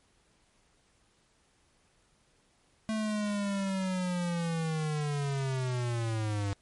square linear sweep, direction down, 220.2 to 98.5 Hz, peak -30 dBFS, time 2.89-6.53 s, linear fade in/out 0 ms, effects pink hiss -68 dBFS RMS until 6.61 s + MP3 48 kbps

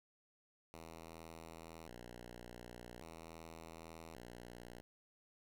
5% pulse tone with vibrato, 70 Hz, C#2, 18 cents sharp, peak -40 dBFS, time 0.74-4.81 s, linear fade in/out 0 ms, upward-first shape square, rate 0.44 Hz, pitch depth 270 cents each way, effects none

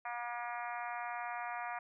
harmonic tone, 239.4 Hz, A#3, 46 cents sharp, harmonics 3 / 4 / 5 / 6 / 7 / 8 / 9 / 10, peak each -42 / -44 / -46 / -48 / -49 / -50 / -51 / -52 dBFS, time 0.05-1.79 s, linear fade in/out 5 ms, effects none

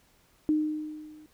sine tone with level ramp, 306.4 Hz, D#4, 27 cents flat, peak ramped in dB -20 to -49 dBFS, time 0.49-1.26 s, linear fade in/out 0 ms, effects pink hiss -64 dBFS RMS until 1.33 s

